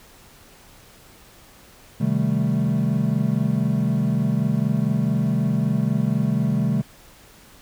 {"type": "chord", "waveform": "triangle", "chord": "A half-diminished seventh", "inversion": "first", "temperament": "equal", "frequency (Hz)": [130.81, 155.56, 196, 220], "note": ["C3", "Eb3", "G3", "A3"], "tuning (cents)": [0, 0, 0, 0], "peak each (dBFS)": -22, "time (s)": [2, 6.82], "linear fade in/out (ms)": 10, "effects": ["pink hiss -49 dBFS RMS until 7.61 s"]}